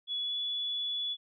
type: tone with pitch glide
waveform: sine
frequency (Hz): 3395 to 3421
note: G#7 to A7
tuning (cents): +37 to -49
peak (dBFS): -31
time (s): 0.07-1.17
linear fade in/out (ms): 50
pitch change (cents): +14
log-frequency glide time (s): 0.2-0.35
effects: none